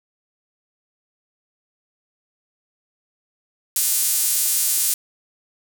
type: tone with high-pass filter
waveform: sawtooth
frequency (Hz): 303.1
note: D#4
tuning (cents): -45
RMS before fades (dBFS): -20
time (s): 3.76-4.94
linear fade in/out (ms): 2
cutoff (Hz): 9000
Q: 1
effects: 7-bit